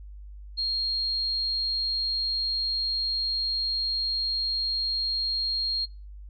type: tone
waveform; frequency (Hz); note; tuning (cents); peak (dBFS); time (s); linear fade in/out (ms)
sine; 4240; C8; +22; -25; 0.57-5.86; 20
effects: noise-tail reverb RT60 0.3 s tail -26 dB re dry + added 50 Hz sine -40 dBFS peak until 6.29 s